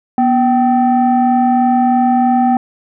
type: tone pair together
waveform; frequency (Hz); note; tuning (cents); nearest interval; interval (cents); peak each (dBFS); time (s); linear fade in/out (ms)
sine; 243.3 / 773; B3 / G5; -26 / -24; octave + minor sixth; 2002; -10; 0.18-2.57; 2
effects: tanh soft clip ceiling -5 dBFS